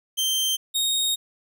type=tone pair in turn; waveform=sawtooth; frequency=3136 / 3729 Hz; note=G7 / A#7; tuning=0 / 0 cents; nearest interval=minor third; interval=300 cents; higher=second; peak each=-18 dBFS; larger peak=neither; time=0.17-0.57 / 0.74-1.16 s; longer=second; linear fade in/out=20 ms; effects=10-bit